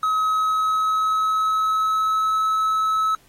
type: tone with pitch glide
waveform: triangle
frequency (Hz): 1276 to 1296.1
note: D#6 to E6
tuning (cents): +43 to -30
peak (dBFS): -16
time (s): 0.03-3.15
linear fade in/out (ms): 2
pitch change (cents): +27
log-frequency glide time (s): 0.2-2.43
effects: pink hiss -56 dBFS RMS until 3.28 s + AAC 48 kbps